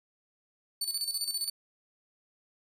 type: tone with tremolo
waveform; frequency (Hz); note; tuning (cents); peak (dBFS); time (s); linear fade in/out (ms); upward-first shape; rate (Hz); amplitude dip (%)
25% pulse; 4502; C#8; +26; -24; 0.81-1.5; 5; square; 15; 65
effects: none